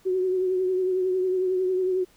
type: tone with vibrato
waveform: sine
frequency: 370.9 Hz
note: F#4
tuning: 4 cents sharp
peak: -21 dBFS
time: 0.05-2.05 s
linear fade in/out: 20 ms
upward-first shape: triangle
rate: 11 Hz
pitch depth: 41 cents each way
effects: pink hiss -59 dBFS RMS until 2.16 s